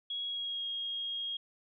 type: tone with pitch glide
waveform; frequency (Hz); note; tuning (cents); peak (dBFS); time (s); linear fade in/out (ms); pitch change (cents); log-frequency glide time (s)
sine; 3322 to 3263; G#7 to G#7; 0 to -31; -34; 0.1-1.37; 5; -31; 0.25-0.66
effects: none